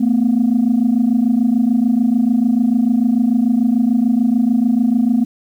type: tone pair together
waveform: sine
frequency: 223.9 / 250.7 Hz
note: A3 / B3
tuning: +30 / +26 cents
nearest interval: major second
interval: 196 cents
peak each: -13 dBFS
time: 0-5.25 s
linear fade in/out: 10 ms
effects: tanh soft clip ceiling -7 dBFS + 8-bit